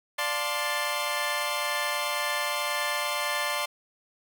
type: chord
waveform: 15% pulse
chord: D minor seventh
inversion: none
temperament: equal with one note detuned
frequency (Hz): 587.3 / 707.4 / 880 / 1046.5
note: D5 / F5 / A5 / C6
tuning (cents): 0 / +22 / 0 / 0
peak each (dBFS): -25 / -30 / -28 / -24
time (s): 0.18-3.66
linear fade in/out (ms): 10
effects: none